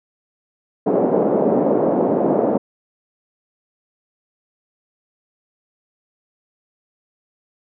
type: band-pass noise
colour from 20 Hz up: white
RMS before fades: -17 dBFS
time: 0.86-2.58 s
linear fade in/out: 10 ms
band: 190 to 620 Hz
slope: 24 dB/octave
effects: none